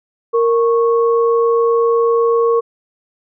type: tone pair together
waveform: sine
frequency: 463.9 / 1103.3 Hz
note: A#4 / C#6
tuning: -8 / -9 cents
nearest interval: octave + minor third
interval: 1499 cents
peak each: -11 / -19 dBFS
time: 0.33-2.61 s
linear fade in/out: 20 ms
effects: none